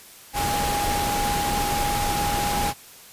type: tone in noise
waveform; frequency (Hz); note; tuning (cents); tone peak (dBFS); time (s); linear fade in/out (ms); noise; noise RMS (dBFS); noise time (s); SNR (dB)
sine; 820; G#5; -22; -24; 0.33-2.74; 50; pink; -26; 0.33-2.74; -1
effects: white hiss -46 dBFS RMS until 3.12 s + resampled to 32000 Hz